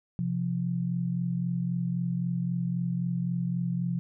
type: tone pair together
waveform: sine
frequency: 130.81 / 174.61 Hz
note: C3 / F3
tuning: 0 / 0 cents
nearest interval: perfect fourth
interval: 500 cents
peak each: -31 / -28 dBFS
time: 0.19-3.99 s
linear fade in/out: 0 ms
effects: none